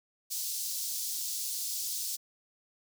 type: high-pass noise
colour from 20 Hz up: pink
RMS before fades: -35 dBFS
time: 0.3-2.17 s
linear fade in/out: 20 ms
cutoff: 4700 Hz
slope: 24 dB/octave
effects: none